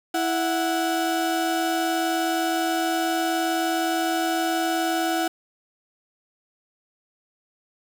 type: tone pair together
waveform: 35% pulse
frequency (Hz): 329.6 / 738.5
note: E4 / F#5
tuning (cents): 0 / -3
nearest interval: octave + major second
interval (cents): 1397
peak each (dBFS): -23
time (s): 0.14-5.28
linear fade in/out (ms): 5
effects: 8-bit